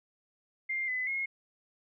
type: tone with pitch steps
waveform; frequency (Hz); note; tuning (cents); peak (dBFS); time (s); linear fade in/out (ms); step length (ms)
sine; 2106 / 2014 / 2158; C7 / B6 / C#7; +11 / +33 / -47; -30; 0.69-1.26; 10; 190
effects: none